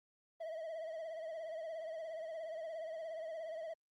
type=tone with vibrato; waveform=triangle; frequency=646 Hz; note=E5; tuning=35 cents flat; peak=-39 dBFS; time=0.4-3.74 s; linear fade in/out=10 ms; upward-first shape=triangle; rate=17 Hz; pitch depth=80 cents each way; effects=Opus 24 kbps